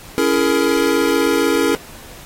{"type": "chord", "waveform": "square", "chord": "A# half-diminished seventh", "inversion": "first", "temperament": "just", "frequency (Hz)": [279.7, 335.6, 419.5, 466.2], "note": ["C#4", "E4", "G#4", "A#4"], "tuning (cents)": [16, 31, 17, 0], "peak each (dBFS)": -20, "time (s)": [0.18, 1.75], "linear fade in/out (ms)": 0, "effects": ["pink hiss -39 dBFS RMS until 2.25 s", "AAC 48 kbps"]}